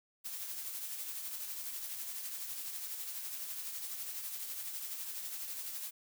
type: noise with tremolo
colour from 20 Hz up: blue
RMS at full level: -40 dBFS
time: 0.24-5.91 s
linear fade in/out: 20 ms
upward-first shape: triangle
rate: 12 Hz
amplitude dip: 45%
effects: none